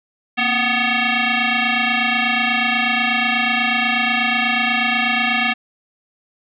sine tone with frequency modulation, 261.6 Hz, C4, in tune, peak -15 dBFS, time 0.37-5.54 s, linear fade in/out 20 ms, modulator 495 Hz, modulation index 5.9, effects none

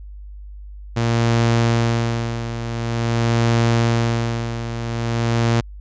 sawtooth tone with tremolo, 116.3 Hz, A#2, 4 cents flat, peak -10 dBFS, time 0.96-5.61 s, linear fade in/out 10 ms, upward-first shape sine, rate 0.47 Hz, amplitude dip 70%, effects added 50 Hz sine -33 dBFS peak until 5.8 s + resampled to 16000 Hz

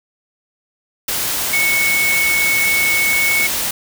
sine tone in noise, 2209 Hz, C#7, 7 cents flat, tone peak -14 dBFS, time 1.53-3.47 s, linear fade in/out 5 ms, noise white, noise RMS -20 dBFS, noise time 1.08-3.71 s, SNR +3 dB, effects none

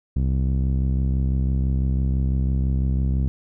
sawtooth tone with low-pass filter, 66 Hz, C2, 16 cents sharp, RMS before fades -21 dBFS, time 0.16-3.28 s, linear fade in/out 0 ms, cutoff 190 Hz, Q 1.1, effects none

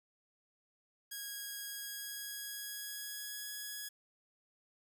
5% pulse tone with pitch glide, 1646 to 1673.8 Hz, G#6 to G#6, -16 to +13 cents, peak -31 dBFS, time 1.11-3.89 s, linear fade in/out 10 ms, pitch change +29 cents, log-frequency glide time 1.66-3.49 s, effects none

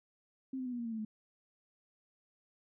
sine tone with pitch steps, 263.9 / 256.4 / 249.1 / 242 / 235.1 / 228.4 / 221.9 / 215.6 Hz, C4 / C4 / B3 / B3 / A#3 / A#3 / A3 / A3, +15 / -35 / +15 / -35 / +15 / -35 / +15 / -35 cents, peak -36 dBFS, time 0.53-1.05 s, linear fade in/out 5 ms, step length 65 ms, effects none

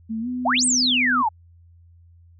sine tone with pitch glide, 222.6 to 249.9 Hz, A3 to B3, +20 to +21 cents, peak -24 dBFS, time 0.09-1.23 s, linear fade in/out 20 ms, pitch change +201 cents, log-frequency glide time 0.2-0.28 s
sine exponential two-way sweep, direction up then down, 587.3 to 8900 to 817 Hz, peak -17 dBFS, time 0.45-1.29 s, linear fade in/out 10 ms, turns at 0.65 s
effects added 85 Hz sine -48 dBFS peak until 2.39 s

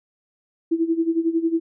sine tone with tremolo, 329.6 Hz, E4, in tune, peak -15 dBFS, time 0.71-1.6 s, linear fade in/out 10 ms, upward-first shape sine, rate 11 Hz, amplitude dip 80%, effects none

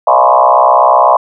sine tone with frequency modulation, 840 Hz, G#5, 19 cents sharp, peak -4 dBFS, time 0.07-1.17 s, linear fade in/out 5 ms, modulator 64 Hz, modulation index 4, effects none

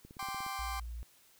click train, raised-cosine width 3 ms, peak -38 dBFS, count 8, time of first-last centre 0.05-0.464 s, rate 16.9 Hz
35% pulse chord, G suspended fourth, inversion none, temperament just, 784 / 1045.3 / 1176 Hz, G5 / C6 / D6, 0 / -2 / +2 cents, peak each -40 dBFS, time 0.19-0.8 s, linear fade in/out 5 ms
sine tone, 58.27 Hz, A#1, in tune, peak -39 dBFS, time 0.59-1.03 s, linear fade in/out 0 ms
effects white hiss -64 dBFS RMS until 1.39 s

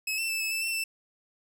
sawtooth tone with pitch steps, 2576 / 2680 / 2638 / 2602 / 2640 / 2692 / 2661 Hz, E7 / E7 / E7 / E7 / E7 / E7 / E7, -41 / +28 / +1 / -23 / +2 / +36 / +16 cents, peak -25 dBFS, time 0.07-0.84 s, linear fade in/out 5 ms, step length 110 ms, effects none

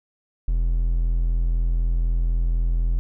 triangle tone, 42 Hz, E1, 33 cents sharp, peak -16 dBFS, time 0.48-2.99 s, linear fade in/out 0 ms, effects none

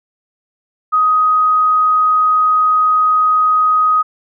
sine tone, 1254 Hz, D#6, 13 cents sharp, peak -9 dBFS, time 0.92-4.03 s, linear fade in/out 20 ms, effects none

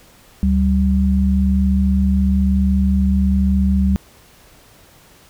sine tone pair together, 72.4 / 193.45 Hz, D2 / G3, -24 / -23 cents, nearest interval octave + perfect fourth, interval 1701 cents, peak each -15 dBFS, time 0.43-3.96 s, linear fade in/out 0 ms, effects pink hiss -48 dBFS RMS until 5.29 s

